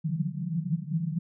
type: band-pass noise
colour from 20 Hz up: pink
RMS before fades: -30 dBFS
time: 0.04-1.19 s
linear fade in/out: 10 ms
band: 150 to 180 Hz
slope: 96 dB/octave
effects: none